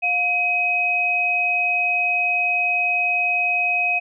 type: tone pair together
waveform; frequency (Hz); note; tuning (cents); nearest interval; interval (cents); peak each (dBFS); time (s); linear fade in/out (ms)
sine; 710 / 2530; F5 / D#7; +28 / +28; octave + minor seventh; 2200; -25 / -18; 0.02-4; 20
effects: none